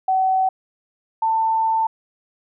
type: tone pair in turn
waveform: sine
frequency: 757 / 892.2 Hz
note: F#5 / A5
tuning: +39 / +24 cents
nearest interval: minor third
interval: 285 cents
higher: second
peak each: -15 / -16 dBFS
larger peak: first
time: 0.08-0.49 / 1.22-1.87 s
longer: second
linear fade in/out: 5 ms
effects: none